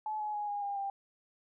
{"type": "tone with pitch steps", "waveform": "sine", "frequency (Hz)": [859, 845.2, 831.7, 818.3, 805.2, 792.3], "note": ["A5", "G#5", "G#5", "G#5", "G5", "G5"], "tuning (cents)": [-42, 30, 2, -26, 46, 18], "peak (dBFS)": -33, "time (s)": [0.06, 0.9], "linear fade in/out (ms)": 2, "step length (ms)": 140, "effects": []}